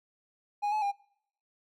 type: tone with pitch steps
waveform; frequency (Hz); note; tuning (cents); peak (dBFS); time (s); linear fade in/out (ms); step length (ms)
triangle; 824 / 855 / 805; G#5 / A5 / G5; -14 / -50 / +46; -25; 0.62-0.92; 20; 100
effects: noise-tail reverb RT60 0.7 s tail -26 dB re dry